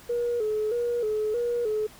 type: tone with vibrato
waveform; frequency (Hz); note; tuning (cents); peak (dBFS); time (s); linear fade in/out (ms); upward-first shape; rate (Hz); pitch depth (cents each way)
sine; 452.6; A4; +49; -23; 0.09-1.87; 10; square; 1.6; 95
effects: tanh soft clip ceiling -19 dBFS + pink hiss -50 dBFS RMS until 1.99 s